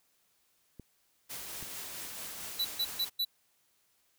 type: clicks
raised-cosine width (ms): 3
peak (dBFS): -33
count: 2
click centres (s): 0.797 / 1.627
type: noise with tremolo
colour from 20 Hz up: white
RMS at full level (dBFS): -41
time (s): 1.29-3.1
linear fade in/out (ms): 20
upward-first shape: triangle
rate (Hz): 4.5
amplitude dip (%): 30
type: tone bursts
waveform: square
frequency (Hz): 3958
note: B7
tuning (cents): +3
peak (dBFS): -29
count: 4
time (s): 2.59-3.25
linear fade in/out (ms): 10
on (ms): 60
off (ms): 140
effects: white hiss -72 dBFS RMS until 4.18 s